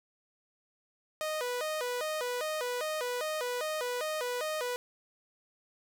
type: tone with vibrato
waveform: sawtooth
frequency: 552 Hz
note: C#5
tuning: 7 cents flat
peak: -28 dBFS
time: 1.21-4.76 s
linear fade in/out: 0 ms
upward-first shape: square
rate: 2.5 Hz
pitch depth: 200 cents each way
effects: none